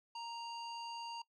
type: tone with low-pass filter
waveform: square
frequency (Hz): 932.3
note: A#5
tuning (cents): 0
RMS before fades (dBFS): -45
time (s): 0.15-1.22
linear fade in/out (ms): 5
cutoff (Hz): 4700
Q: 2.2
effects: noise-tail reverb RT60 0.1 s tail -21 dB re dry